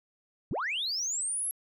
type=linear sweep; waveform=sine; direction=up; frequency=73.42 to 11340 Hz; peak=-28 dBFS; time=0.51-1.51 s; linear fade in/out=0 ms; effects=tanh soft clip ceiling -26 dBFS